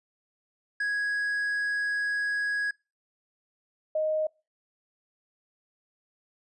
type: tone pair in turn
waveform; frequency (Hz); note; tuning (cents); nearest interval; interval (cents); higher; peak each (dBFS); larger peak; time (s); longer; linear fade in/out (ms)
triangle / sine; 1661.2 / 622.2; G#6 / D#5; 0 / 0; octave + perfect fourth; 1700; first; -24; neither; 0.8-2.71 / 3.95-4.27; first; 5
effects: noise-tail reverb RT60 0.3 s tail -26 dB re dry + resampled to 24000 Hz